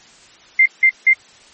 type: tone bursts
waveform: sine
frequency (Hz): 2093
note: C7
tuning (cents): 0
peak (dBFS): -7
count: 3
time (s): 0.59-1.134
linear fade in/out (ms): 5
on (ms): 68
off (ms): 170
effects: white hiss -46 dBFS RMS until 1.53 s + MP3 32 kbps